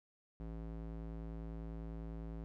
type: tone with band-pass filter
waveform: square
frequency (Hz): 55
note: A1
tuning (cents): 0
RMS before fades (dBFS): -45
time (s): 0.4-2.44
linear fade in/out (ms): 0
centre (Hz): 200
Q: 0.54
effects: none